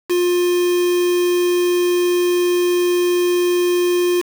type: tone with quantisation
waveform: triangle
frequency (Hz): 354.2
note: F4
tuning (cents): +24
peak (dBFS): -12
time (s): 0.09-4.22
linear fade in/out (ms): 20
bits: 4
effects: none

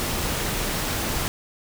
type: noise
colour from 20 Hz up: pink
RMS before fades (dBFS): -26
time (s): 0-1.28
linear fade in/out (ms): 0
effects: none

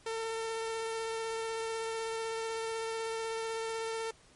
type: tone with vibrato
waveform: sawtooth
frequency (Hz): 450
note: A4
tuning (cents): +39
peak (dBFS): -30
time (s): 0.06-4.11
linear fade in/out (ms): 5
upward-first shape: triangle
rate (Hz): 16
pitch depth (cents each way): 13
effects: pink hiss -61 dBFS RMS until 4.35 s + MP3 48 kbps

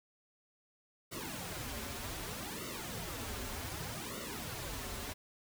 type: noise with flanger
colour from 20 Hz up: pink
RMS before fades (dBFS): -42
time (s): 1.11-5.14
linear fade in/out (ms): 20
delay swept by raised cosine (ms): 1.2 to 6.3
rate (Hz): 0.65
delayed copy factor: -0.9
effects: none

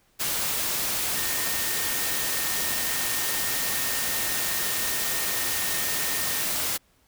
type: tone in noise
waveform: sine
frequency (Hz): 1835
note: A#6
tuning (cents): -28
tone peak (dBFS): -36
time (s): 1.15-6.43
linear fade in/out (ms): 20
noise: white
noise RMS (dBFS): -27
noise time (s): 0.19-6.78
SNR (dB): -12
effects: pink hiss -64 dBFS RMS until 7.07 s

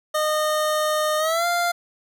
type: tone with pitch glide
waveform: 25% pulse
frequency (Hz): 613 to 696.1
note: D#5 to F5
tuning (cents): -26 to -6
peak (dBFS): -16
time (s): 0.14-1.72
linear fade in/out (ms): 10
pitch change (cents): +220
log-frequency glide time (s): 1.18-1.46
effects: none

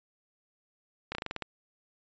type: slowing click train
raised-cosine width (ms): 0.3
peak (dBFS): -18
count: 8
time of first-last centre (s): 1.12-1.423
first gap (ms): 30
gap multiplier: 1.12
effects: resampled to 16000 Hz

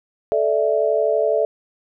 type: chord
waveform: sine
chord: A suspended fourth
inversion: none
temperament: equal with one note detuned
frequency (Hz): 437.5 / 587.3 / 659.3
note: A4 / D5 / E5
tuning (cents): -10 / 0 / 0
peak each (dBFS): -20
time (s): 0.32-1.45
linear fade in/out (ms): 0
effects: none

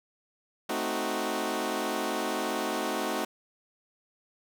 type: chord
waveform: 15% pulse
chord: A diminished seventh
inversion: none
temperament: equal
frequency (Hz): 220 / 261.6 / 311.1 / 370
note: A3 / C4 / Eb4 / Gb4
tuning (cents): 0 / 0 / 0 / 0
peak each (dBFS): -29 / -29 / -28 / -27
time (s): 0.69-3.25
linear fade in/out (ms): 5
effects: none

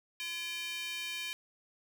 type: tone with high-pass filter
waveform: square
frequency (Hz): 340.8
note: F4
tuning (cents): -42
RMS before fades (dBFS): -39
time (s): 0.2-1.33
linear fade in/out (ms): 0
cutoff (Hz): 2600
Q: 3.3
effects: none

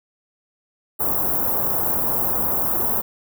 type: band-stop noise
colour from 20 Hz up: white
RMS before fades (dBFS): -21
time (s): 0.99-3.02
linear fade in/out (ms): 20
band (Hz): 1100 to 14000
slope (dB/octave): 24
effects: none

